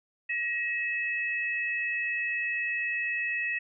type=tone pair together; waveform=sine; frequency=1900 / 2592 Hz; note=A#6 / E7; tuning=+33 / -30 cents; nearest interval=perfect fourth; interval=537 cents; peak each=-30 / -31 dBFS; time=0.29-3.59 s; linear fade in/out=10 ms; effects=none